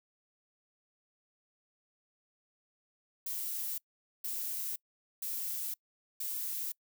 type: noise bursts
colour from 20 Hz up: violet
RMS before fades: -37 dBFS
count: 4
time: 3.26-6.72 s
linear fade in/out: 5 ms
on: 520 ms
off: 460 ms
effects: noise-tail reverb RT60 0.1 s tail -25 dB re dry